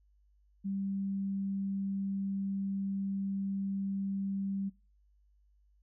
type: tone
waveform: sine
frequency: 196 Hz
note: G3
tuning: in tune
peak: -32 dBFS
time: 0.64-4.7 s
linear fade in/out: 20 ms
effects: noise-tail reverb RT60 0.3 s tail -23 dB re dry + added 50 Hz sine -64 dBFS peak until 5.82 s